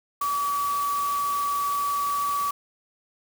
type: tone in noise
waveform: sine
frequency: 1143 Hz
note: D6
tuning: 47 cents flat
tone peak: -23 dBFS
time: 0.21-2.51 s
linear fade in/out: 5 ms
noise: white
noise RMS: -37 dBFS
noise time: 0.21-2.51 s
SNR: +11 dB
effects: none